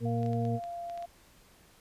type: harmonic tone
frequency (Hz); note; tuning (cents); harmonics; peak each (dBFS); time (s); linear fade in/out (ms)
116.8; A#2; +4; 1 / 2 / 4; -30 / -33 / -36; 0-0.6; 50
type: tone with pitch glide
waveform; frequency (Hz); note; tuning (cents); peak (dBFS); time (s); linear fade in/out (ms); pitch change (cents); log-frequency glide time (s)
sine; 698.5 to 689.3; F5 to F5; 0 to -23; -36; 0.05-1.06; 10; -23; 0.25-0.84
type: clicks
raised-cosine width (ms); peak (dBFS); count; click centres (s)
0.2; -33; 8; 0.231 / 0.262 / 0.332 / 0.452 / 0.639 / 0.898 / 0.976 / 1.025
effects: pink hiss -60 dBFS RMS until 1.8 s + resampled to 32000 Hz